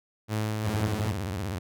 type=tone with tremolo; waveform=sawtooth; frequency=107.7 Hz; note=A2; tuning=37 cents flat; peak=-22 dBFS; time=0.28-1.14 s; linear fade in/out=50 ms; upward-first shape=triangle; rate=2.5 Hz; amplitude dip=30%
type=tone with vibrato; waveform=sawtooth; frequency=95.6 Hz; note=G2; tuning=43 cents flat; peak=-26 dBFS; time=0.64-1.59 s; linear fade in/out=10 ms; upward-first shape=sine; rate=16 Hz; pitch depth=250 cents each way
effects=none